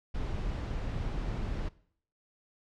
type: noise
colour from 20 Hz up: brown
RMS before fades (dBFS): -34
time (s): 0.14-1.69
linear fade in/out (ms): 10
effects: noise-tail reverb RT60 0.6 s tail -20 dB re dry + low-pass 5000 Hz 12 dB/octave